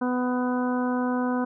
harmonic tone, 249.5 Hz, B3, 18 cents sharp, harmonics 1 / 2 / 3 / 4 / 5 / 6, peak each -24 / -31 / -34 / -33 / -38 / -37 dBFS, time 0.01-1.45 s, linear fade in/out 10 ms, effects none

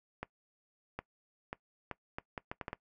accelerating click train, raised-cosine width 0.5 ms, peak -23 dBFS, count 10, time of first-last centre 0.23-2.731 s, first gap 760 ms, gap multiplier 0.71, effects noise-tail reverb RT60 0.1 s tail -20 dB re dry

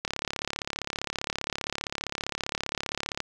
click train, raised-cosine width 0.2 ms, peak -12 dBFS, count 112, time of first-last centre 0.05-3.203 s, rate 35.2 Hz, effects none

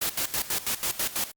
white noise with tremolo, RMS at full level -27 dBFS, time 0.01-1.32 s, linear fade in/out 10 ms, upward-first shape square, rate 6.1 Hz, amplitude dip 80%, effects Opus 48 kbps

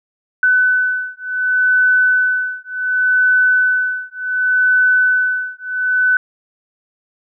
sine beating tone pair, 1503 / 1503.68 Hz, F#6 / F#6, +27 / +28 cents, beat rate 0.68 Hz, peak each -15 dBFS, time 0.43-6.17 s, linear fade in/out 2 ms, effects none

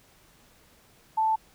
sine tone, 880 Hz, A5, in tune, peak -21 dBFS, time 1.17-1.36 s, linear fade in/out 10 ms, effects pink hiss -59 dBFS RMS until 1.54 s

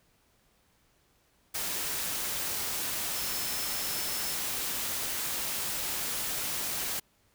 sine tone in noise, 5274 Hz, E8, in tune, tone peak -40 dBFS, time 3.15-4.35 s, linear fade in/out 10 ms, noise white, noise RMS -33 dBFS, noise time 1.54-7 s, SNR -10 dB, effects pink hiss -68 dBFS RMS until 7.34 s

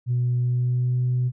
sine tone with pitch glide, 122.9 to 124.98 Hz, B2 to B2, -8 to +21 cents, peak -18 dBFS, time 0.06-1.32 s, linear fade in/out 50 ms, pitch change +29 cents, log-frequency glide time 0.38-1 s, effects tanh soft clip ceiling -16 dBFS

